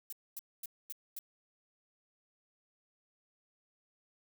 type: noise bursts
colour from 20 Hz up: violet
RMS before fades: -42 dBFS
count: 5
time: 0.1-1.19 s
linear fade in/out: 2 ms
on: 26 ms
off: 240 ms
effects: none